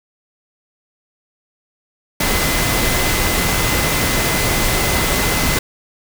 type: tone in noise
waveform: sine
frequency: 2038 Hz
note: C7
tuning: 46 cents flat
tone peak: -25 dBFS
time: 2.2-5.59 s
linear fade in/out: 5 ms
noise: pink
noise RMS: -17 dBFS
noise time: 2.2-5.59 s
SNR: -11 dB
effects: none